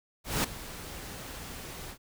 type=noise with ADSR envelope; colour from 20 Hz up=pink; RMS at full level=-26 dBFS; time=0.24-1.98 s; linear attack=200 ms; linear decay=7 ms; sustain=-16 dB; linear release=82 ms; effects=none

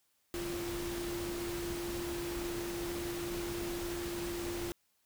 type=tone in noise; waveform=sine; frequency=345.8 Hz; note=F4; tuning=17 cents flat; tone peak=-37 dBFS; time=0.34-4.72 s; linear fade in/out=0 ms; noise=pink; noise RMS=-42 dBFS; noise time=0.34-4.72 s; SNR=+2 dB; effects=white hiss -75 dBFS RMS until 5.05 s

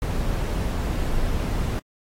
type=noise; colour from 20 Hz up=brown; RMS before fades=-24 dBFS; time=0.02-1.79 s; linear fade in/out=0 ms; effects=AAC 48 kbps

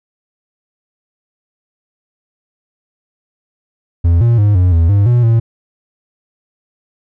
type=tone with pitch steps; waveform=triangle; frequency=85 / 117.7 / 103.4 / 90.3 / 82.9 / 100.8 / 121.1 / 114.7 Hz; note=F2 / A#2 / G#2 / F#2 / E2 / G2 / B2 / A#2; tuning=-46 / +17 / -7 / -42 / +10 / +49 / -34 / -28 cents; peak=-5 dBFS; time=4.04-5.4 s; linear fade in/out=10 ms; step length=170 ms; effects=none

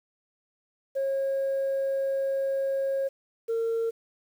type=tone pair in turn; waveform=sine; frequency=543 / 456.6 Hz; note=C#5 / A#4; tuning=-36 / -36 cents; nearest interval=minor third; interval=300 cents; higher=first; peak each=-23 dBFS; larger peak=neither; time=0.95-3.09 / 3.48-3.91 s; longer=first; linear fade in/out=20 ms; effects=tanh soft clip ceiling -22 dBFS + 9-bit

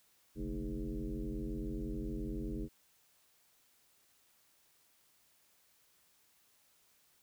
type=tone with frequency modulation; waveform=sine; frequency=131 Hz; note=C3; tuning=2 cents sharp; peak=-36 dBFS; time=0.35-2.69 s; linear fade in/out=50 ms; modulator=91.6 Hz; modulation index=2.8; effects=white hiss -70 dBFS RMS until 7.22 s

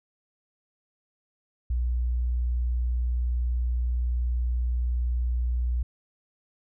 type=tone; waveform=sine; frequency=60.6 Hz; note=B1; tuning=32 cents flat; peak=-23 dBFS; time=1.7-5.83 s; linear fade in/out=5 ms; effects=none

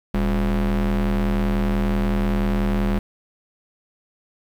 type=ring-modulated tone; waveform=square; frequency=78.1 Hz; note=D#2; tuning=7 cents sharp; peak=-16 dBFS; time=0.14-2.99 s; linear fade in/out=5 ms; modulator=121 Hz; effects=low-pass 3000 Hz 12 dB/octave + 8-bit

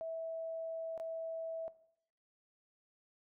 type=tone with dropouts; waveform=sine; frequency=653 Hz; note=E5; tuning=17 cents flat; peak=-38 dBFS; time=0.01-1.68 s; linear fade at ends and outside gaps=0 ms; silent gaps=0.977-0.999 s; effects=noise-tail reverb RT60 0.7 s tail -17 dB re dry

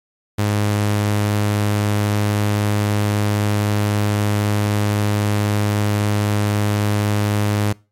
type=tone; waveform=sawtooth; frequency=103.83 Hz; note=G#2; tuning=in tune; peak=-12 dBFS; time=0.38-7.73 s; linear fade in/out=10 ms; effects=noise-tail reverb RT60 0.3 s tail -23 dB re dry + MP3 64 kbps

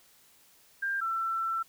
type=tone pair in turn; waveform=sine; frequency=1594 / 1340.4 Hz; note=G6 / E6; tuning=+28 / +29 cents; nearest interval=minor third; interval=299 cents; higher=first; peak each=-28 dBFS; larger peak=neither; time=0.82-1.01 / 1.01-1.63 s; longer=second; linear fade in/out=10 ms; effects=white hiss -61 dBFS RMS until 1.68 s

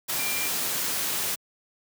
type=tone in noise; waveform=sine; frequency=2376 Hz; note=D7; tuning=20 cents sharp; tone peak=-32 dBFS; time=0.18-0.49 s; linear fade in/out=20 ms; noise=white; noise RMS=-28 dBFS; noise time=0.08-1.36 s; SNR=-7 dB; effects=high-pass 100 Hz 12 dB/octave

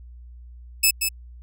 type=tone with echo; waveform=10% pulse; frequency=2605 Hz; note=E7; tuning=21 cents flat; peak=-6 dBFS; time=0.83-0.91 s; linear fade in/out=10 ms; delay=180 ms; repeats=1; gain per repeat=-6 dB; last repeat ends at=1.09 s; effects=added 60 Hz sine -40 dBFS peak until 1.42 s

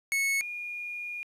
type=tone pair in turn; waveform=45% pulse / sine; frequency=2200 / 2431 Hz; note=C#7 / D#7; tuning=-14 / -41 cents; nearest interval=major second; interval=173 cents; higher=second; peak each=-25 / -34 dBFS; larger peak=first; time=0.12-0.41 / 0.41-1.23 s; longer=second; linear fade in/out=0 ms; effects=resampled to 32000 Hz + 10-bit

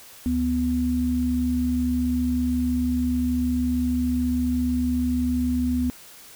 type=tone pair together; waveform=sine; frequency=74 / 248.6 Hz; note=D2 / B3; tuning=+14 / +12 cents; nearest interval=octave + major sixth; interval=2098 cents; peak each=-27 / -21 dBFS; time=0.26-5.9 s; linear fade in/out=0 ms; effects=white hiss -46 dBFS RMS until 6.35 s

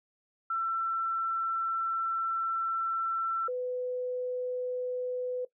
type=tone pair in turn; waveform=sine; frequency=1342 / 500.2 Hz; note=E6 / B4; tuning=+31 / +22 cents; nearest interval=octave + perfect fourth; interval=1709 cents; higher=first; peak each=-28 / -30 dBFS; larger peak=first; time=0.5-3.48 / 3.48-5.45 s; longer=first; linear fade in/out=5 ms; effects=noise-tail reverb RT60 0.1 s tail -18 dB re dry

